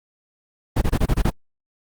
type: noise bursts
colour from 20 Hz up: brown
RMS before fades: -17 dBFS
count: 7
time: 0.76-1.303 s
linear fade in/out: 10 ms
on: 57 ms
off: 24 ms
effects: Opus 24 kbps